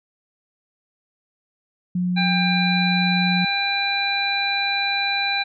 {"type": "tone", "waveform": "sine", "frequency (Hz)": 179.6, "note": "F3", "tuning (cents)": 49, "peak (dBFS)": -19, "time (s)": [1.95, 3.45], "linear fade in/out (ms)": 5}
{"type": "harmonic tone", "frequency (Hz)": 796, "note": "G5", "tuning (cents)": 26, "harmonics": [1, 2, 3, 5], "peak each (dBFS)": [-26, -27, -24, -24], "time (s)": [2.16, 5.44], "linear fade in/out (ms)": 20}
{"effects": []}